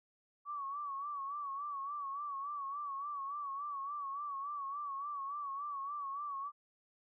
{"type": "tone with vibrato", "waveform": "sine", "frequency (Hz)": 1134, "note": "C#6", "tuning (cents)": 39, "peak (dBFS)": -38, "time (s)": [0.45, 6.52], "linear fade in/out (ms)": 50, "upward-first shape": "sine", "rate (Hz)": 3.5, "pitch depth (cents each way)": 74, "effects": []}